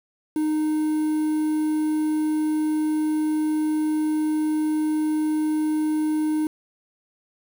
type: tone with quantisation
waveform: triangle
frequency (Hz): 308.3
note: D#4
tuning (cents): -16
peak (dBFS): -18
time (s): 0.36-6.47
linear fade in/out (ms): 2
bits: 7
effects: none